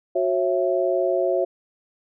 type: tone cluster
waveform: sine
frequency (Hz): 367.7 / 544 / 665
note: F#4 / C#5 / E5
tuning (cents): -11 / -33 / +15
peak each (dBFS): -23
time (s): 0.15-1.45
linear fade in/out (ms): 10
effects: none